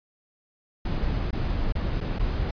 brown noise with dropouts, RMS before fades -26 dBFS, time 0.85-2.51 s, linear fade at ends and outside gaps 5 ms, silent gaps 1.309-1.328 / 1.724-1.752 / 2.005-2.01 / 2.187-2.194 s, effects resampled to 11025 Hz

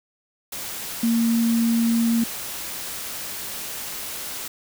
sine tone in noise, 230.9 Hz, A#3, 16 cents flat, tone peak -17 dBFS, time 1.03-2.24 s, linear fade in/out 5 ms, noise white, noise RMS -32 dBFS, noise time 0.52-4.48 s, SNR +12 dB, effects none

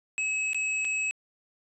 square tone with dropouts, 2572 Hz, E7, 43 cents flat, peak -27 dBFS, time 0.18-1.11 s, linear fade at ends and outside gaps 0 ms, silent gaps 0.532-0.546 / 0.847-0.851 s, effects resampled to 24000 Hz

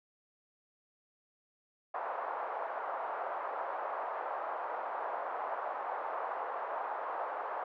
white band-pass noise, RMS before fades -38 dBFS, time 1.94-7.64 s, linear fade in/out 5 ms, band 570 to 1100 Hz, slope 24 dB/octave, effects none

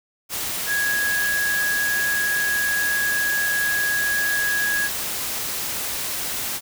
sine tone in noise, 1659 Hz, G#6, 2 cents flat, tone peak -20 dBFS, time 0.66-4.9 s, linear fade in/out 50 ms, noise white, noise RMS -27 dBFS, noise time 0.29-6.61 s, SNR +4 dB, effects none

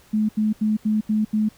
sine tone bursts, 214.5 Hz, A3, 44 cents flat, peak -17 dBFS, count 6, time 0.13-1.49 s, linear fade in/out 10 ms, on 160 ms, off 80 ms, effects pink hiss -53 dBFS RMS until 1.57 s

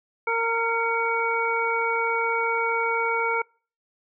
harmonic tone with a mistuned harmonic, 460.5 Hz, A#4, 21 cents flat, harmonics 1 / 2 / 3 / 5, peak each -27 / -27 / -27 / -27 dBFS, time 0.27-3.42 s, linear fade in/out 5 ms, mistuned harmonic 5, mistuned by -43 cents, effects noise-tail reverb RT60 0.4 s tail -26 dB re dry

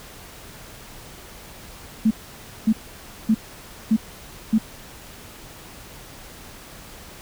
sine tone bursts, 220 Hz, A3, in tune, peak -13 dBFS, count 5, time 2.05-4.585 s, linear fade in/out 10 ms, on 59 ms, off 560 ms, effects pink hiss -42 dBFS RMS until 7.21 s

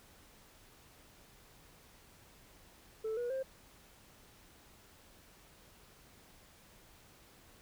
sine tone with pitch steps, 440 / 482.6 / 529.3 Hz, A4 / B4 / C5, 0 / -40 / +20 cents, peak -32 dBFS, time 3.04-3.43 s, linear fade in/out 10 ms, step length 130 ms, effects tanh soft clip ceiling -33 dBFS + pink hiss -61 dBFS RMS until 7.61 s

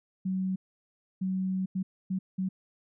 sine tone bursts at uneven times, 188 Hz, F#3, 28 cents sharp, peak -27 dBFS, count 5, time 0.25-0.56 / 1.21-1.66 / 1.75-1.83 / 2.1-2.19 / 2.38-2.49 s, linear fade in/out 10 ms, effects none

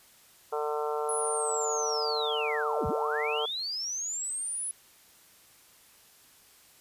harmonic tone, 150 Hz, D3, 37 cents sharp, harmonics 3 / 4 / 5 / 6 / 7 / 8 / 9, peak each -31 / -38 / -36 / -38 / -40 / -43 / -39 dBFS, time 0.52-3.46 s, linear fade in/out 10 ms
sine linear two-way sweep, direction down then up, 10390 to 46.82 to 10390 Hz, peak -31 dBFS, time 1.09-4.71 s, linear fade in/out 0 ms, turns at 2.87 s
effects white hiss -58 dBFS RMS until 6.8 s + resampled to 32000 Hz

